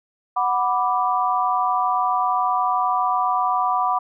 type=chord; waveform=sine; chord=B minor; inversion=second; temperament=equal; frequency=740 / 987.8 / 1174.7 Hz; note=F#5 / B5 / D6; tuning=0 / 0 / 0 cents; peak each=-22 dBFS; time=0.36-3.99 s; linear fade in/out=10 ms; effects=none